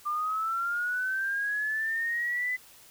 sine linear sweep, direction up, 1185 to 2015 Hz, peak -27 dBFS, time 0.05-2.57 s, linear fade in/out 20 ms, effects white hiss -54 dBFS RMS until 2.9 s

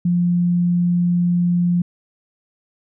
sine tone, 175.2 Hz, F3, 6 cents sharp, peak -14 dBFS, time 0.05-1.82 s, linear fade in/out 5 ms, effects none

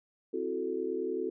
sine chord, F# half-diminished seventh, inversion second, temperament equal, 261.6 / 329.6 / 370 / 440 Hz, C4 / E4 / F#4 / A4, 0 / 0 / 0 / 0 cents, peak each -40 / -38 / -34 / -35 dBFS, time 0.33-1.3 s, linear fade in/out 10 ms, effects none

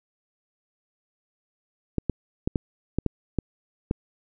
clicks, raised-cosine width 3 ms, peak -10 dBFS, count 8, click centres 1.983 / 2.097 / 2.475 / 2.558 / 2.986 / 3.063 / 3.387 / 3.911 s, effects none

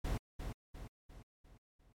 brown noise with echo, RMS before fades -36 dBFS, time 0.04-0.18 s, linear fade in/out 10 ms, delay 350 ms, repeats 5, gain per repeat -6 dB, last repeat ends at 1.93 s, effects MP3 64 kbps

